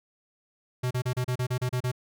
square tone bursts, 125.6 Hz, B2, 30 cents sharp, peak -26 dBFS, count 10, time 0.83-1.917 s, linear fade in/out 10 ms, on 79 ms, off 33 ms, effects none

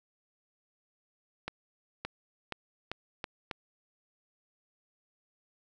accelerating click train, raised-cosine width 0.3 ms, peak -19 dBFS, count 6, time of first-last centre 1.48-3.512 s, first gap 570 ms, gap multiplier 0.83, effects none

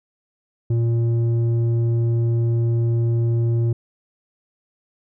square tone with low-pass filter, 116.54 Hz, A#2, in tune, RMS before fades -19 dBFS, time 0.7-3.73 s, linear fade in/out 5 ms, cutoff 270 Hz, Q 1.4, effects none

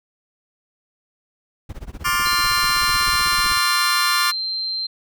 brown noise with tremolo, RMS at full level -30 dBFS, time 1.69-3.58 s, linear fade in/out 5 ms, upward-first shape sine, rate 16 Hz, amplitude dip 95%
sawtooth chord, D minor seventh, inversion third, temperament just, 1057.2 / 1174.7 / 1409.6 / 1762 Hz, C6 / D6 / F6 / A6, +18 / 0 / +16 / +2 cents, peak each -20 / -18 / -19 / -21 dBFS, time 2.04-4.32 s, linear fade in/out 20 ms
sine tone, 4137 Hz, C8, 20 cents flat, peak -22 dBFS, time 2.25-4.87 s, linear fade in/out 10 ms
effects none

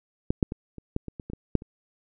clicks, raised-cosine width 3 ms, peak -10 / -7 / -19 / -27 / -13 / -22 / -23 / -24 / -21 / -7 / -28 dBFS, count 11, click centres 0.305 / 0.428 / 0.521 / 0.783 / 0.964 / 1.083 / 1.198 / 1.3 / 1.334 / 1.553 / 1.621 s, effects none

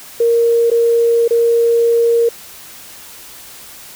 sine tone with dropouts, 466.2 Hz, A#4, in tune, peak -9 dBFS, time 0.2-2.29 s, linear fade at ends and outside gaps 5 ms, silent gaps 0.702-0.714 / 1.279-1.307 s, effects white hiss -36 dBFS RMS until 3.95 s

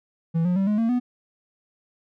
triangle tone with pitch steps, 164.81 / 178.69 / 193.74 / 210.1 / 227.8 / 246.9 Hz, E3 / F3 / G3 / G#3 / A#3 / B3, 0 / +40 / -20 / +20 / -40 / 0 cents, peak -17 dBFS, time 0.34-1 s, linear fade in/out 20 ms, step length 110 ms, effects none

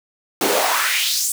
pink noise with high-pass filter sweep, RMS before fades -19 dBFS, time 0.41-1.32 s, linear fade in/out 2 ms, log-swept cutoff 300 to 8600 Hz, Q 2.7, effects none

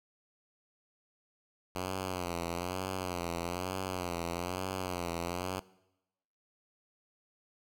5% pulse tone with vibrato, 89.6 Hz, F2, 45 cents sharp, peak -23 dBFS, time 1.75-5.6 s, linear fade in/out 5 ms, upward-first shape sine, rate 1.1 Hz, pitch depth 92 cents each way, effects noise-tail reverb RT60 0.9 s tail -21 dB re dry

